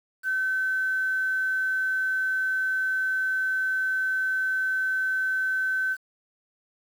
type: tone with quantisation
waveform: sine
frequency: 1530 Hz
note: G6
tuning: 42 cents flat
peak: -23 dBFS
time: 0.23-5.97 s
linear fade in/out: 50 ms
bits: 8
effects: none